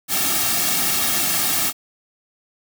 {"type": "noise with comb filter", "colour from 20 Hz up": "white", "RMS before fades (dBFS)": -20, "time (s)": [0.08, 1.73], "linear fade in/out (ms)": 50, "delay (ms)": 2, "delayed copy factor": -0.75, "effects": []}